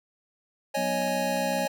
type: chord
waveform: square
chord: C# suspended second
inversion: none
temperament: equal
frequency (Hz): 554.4 / 622.3 / 830.6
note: C#5 / D#5 / G#5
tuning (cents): 0 / 0 / 0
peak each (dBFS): -30 / -33 / -31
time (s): 0.74-1.68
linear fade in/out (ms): 10
type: harmonic tone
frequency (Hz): 61.74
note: B1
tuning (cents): 0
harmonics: 3 / 4 / 5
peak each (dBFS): -34 / -34 / -45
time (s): 0.76-1.67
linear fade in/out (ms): 20
type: clicks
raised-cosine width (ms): 0.3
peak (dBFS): -30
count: 5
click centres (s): 1.019 / 1.079 / 1.367 / 1.532 / 1.587
effects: none